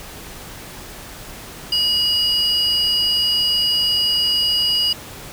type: tone pair together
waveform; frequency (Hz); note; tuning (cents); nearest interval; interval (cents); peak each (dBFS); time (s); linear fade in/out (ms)
triangle; 2900 / 4877; F#7 / D#8; -35 / -35; major sixth; 900; -17 / -17; 1.72-4.93; 5
effects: pink hiss -36 dBFS RMS until 5.32 s